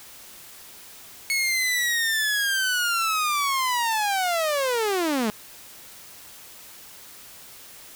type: linear sweep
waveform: sawtooth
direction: down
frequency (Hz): 2200 to 204.3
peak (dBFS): -18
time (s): 1.3-5.3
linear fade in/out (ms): 0
effects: white hiss -45 dBFS RMS until 7.95 s